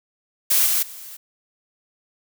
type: noise with level steps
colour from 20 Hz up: blue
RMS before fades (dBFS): -17 / -20 / -38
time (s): 0.5-1.17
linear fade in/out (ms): 10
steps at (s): 0.66 / 0.82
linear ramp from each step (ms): 10
effects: none